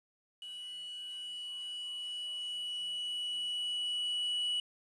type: tone with level ramp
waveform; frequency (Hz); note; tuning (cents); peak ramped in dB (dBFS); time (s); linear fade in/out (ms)
triangle; 2942; F#7; -11; -41 to -29; 0.42-4.6; 2
effects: resampled to 24000 Hz + 10-bit